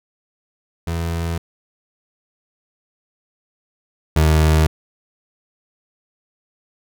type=tone pair in turn; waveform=30% pulse; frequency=83.6 / 78.19 Hz; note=E2 / D#2; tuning=+25 / +9 cents; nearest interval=minor second; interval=116 cents; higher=first; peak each=-18 / -9 dBFS; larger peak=second; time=0.87-1.38 / 4.16-4.67 s; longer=neither; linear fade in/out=5 ms; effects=none